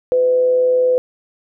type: tone with amplitude modulation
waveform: sine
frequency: 503 Hz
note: B4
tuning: 32 cents sharp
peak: -10 dBFS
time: 0.12-0.98 s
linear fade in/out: 0 ms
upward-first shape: sine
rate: 142 Hz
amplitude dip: 25%
effects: none